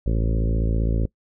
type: harmonic tone with a mistuned harmonic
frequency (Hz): 55.4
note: A1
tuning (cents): +13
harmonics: 1 / 2 / 3 / 4 / 5 / 6 / 7 / 8 / 9 / 10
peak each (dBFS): -20 / -26 / -30 / -32 / -34 / -36 / -37 / -38 / -39 / -40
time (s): 0.06-1.06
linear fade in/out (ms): 5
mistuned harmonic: 1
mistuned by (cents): -39
effects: noise-tail reverb RT60 0.1 s tail -22 dB re dry